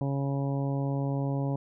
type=harmonic tone; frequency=138.59 Hz; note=C#3; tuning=in tune; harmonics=1 / 2 / 3 / 4 / 5 / 6 / 7; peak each=-28 / -33 / -40 / -38 / -43 / -44 / -45 dBFS; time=0.01-1.56 s; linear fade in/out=2 ms; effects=none